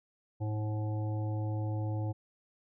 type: harmonic tone with a mistuned harmonic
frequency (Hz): 107.2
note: A2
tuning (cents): -45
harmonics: 1 / 3 / 5 / 7 / 8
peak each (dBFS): -31 / -41 / -45 / -48 / -49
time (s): 0.4-2.13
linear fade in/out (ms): 20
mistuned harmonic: 7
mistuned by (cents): -15
effects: none